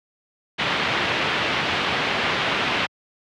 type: low-pass noise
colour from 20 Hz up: white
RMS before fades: -23 dBFS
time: 0.58-2.87 s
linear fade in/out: 20 ms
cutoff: 3200 Hz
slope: 24 dB/octave
effects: high-pass 100 Hz 12 dB/octave